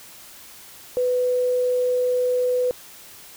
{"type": "tone", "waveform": "sine", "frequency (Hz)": 498.3, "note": "B4", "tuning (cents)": 15, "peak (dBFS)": -18, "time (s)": [0.97, 2.71], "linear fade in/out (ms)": 0, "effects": ["white hiss -44 dBFS RMS until 3.36 s"]}